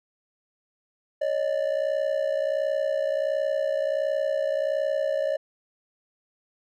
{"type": "ring-modulated tone", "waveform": "triangle", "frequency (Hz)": 587, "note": "D5", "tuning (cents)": -1, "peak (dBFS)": -18, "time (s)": [1.21, 5.37], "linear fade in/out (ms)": 10, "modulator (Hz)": 30.7, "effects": []}